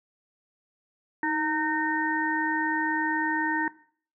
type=harmonic tone with a mistuned harmonic; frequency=306 Hz; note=D#4; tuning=29 cents flat; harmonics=1 / 3 / 5 / 6; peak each=-29 / -29 / -34 / -29 dBFS; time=1.23-3.68 s; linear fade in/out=2 ms; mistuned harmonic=1; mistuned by=+52 cents; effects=noise-tail reverb RT60 0.5 s tail -18 dB re dry